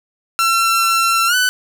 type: tone with pitch glide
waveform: sawtooth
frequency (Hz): 1351 to 1499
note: E6 to F#6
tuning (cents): +42 to +22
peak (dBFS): -9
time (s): 0.39-1.49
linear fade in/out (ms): 0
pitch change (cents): +180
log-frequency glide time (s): 1.27-1.35
effects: none